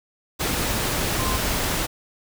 sine tone in noise, 1042 Hz, C6, 7 cents flat, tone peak -29 dBFS, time 1.18-1.38 s, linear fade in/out 20 ms, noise pink, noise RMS -24 dBFS, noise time 0.39-1.87 s, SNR -8 dB, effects none

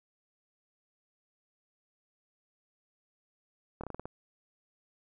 slowing click train, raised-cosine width 1 ms, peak -25 dBFS, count 7, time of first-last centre 3.81-4.055 s, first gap 26 ms, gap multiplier 1.18, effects none

